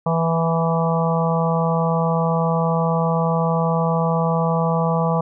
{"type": "harmonic tone with a mistuned harmonic", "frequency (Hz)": 164.81, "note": "E3", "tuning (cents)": 0, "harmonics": [1, 3, 4, 5, 6, 7], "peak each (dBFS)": [-19, -24, -25, -26, -27, -27], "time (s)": [0.06, 5.21], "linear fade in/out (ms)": 5, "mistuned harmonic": 5, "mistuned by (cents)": 17, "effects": []}